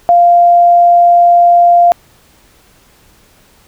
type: tone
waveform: sine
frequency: 696 Hz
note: F5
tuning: 6 cents flat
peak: -3 dBFS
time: 0.09-1.92 s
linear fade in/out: 0 ms
effects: pink hiss -47 dBFS RMS until 3.67 s